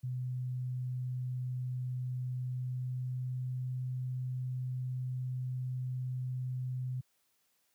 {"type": "tone with pitch glide", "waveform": "sine", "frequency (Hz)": [126.3, 127.33], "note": ["B2", "C3"], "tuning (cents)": [39, -47], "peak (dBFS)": -33, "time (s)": [0.03, 7.01], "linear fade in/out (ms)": 10, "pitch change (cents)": 14, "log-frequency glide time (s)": [2.4, 3.75], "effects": ["white hiss -75 dBFS RMS until 7.74 s", "high-pass 80 Hz 12 dB/octave"]}